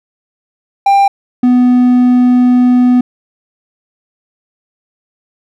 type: tone pair in turn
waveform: triangle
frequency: 794 / 248.2 Hz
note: G5 / B3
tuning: +22 / +9 cents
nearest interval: octave + minor sixth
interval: 2013 cents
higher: first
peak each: -3 dBFS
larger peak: neither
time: 0.86-1.08 / 1.43-3.01 s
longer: second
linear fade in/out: 5 ms
effects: none